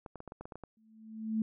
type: clicks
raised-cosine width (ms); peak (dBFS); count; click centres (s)
1; -30; 10; 0.062 / 0.157 / 0.204 / 0.277 / 0.321 / 0.41 / 0.455 / 0.522 / 0.556 / 0.637
type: tone with exponential growth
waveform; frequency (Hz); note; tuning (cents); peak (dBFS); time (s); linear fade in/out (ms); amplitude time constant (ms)
sine; 220; A3; 0; -26; 0.77-1.42; 2; 140
effects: none